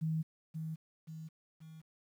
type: tone with echo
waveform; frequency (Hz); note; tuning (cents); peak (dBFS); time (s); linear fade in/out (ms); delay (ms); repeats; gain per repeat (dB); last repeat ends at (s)
sine; 159.3; D#3; +41; -31; 0.01-0.23; 20; 530; 3; -6; 1.82
effects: 11-bit